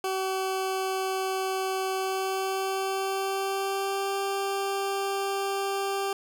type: tone with pitch glide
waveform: 20% pulse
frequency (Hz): 380 to 393.4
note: F#4 to G4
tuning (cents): +46 to +6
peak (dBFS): -22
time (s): 0.04-6.13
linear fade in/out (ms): 2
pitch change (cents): +60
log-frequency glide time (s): 1.95-4.16
effects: none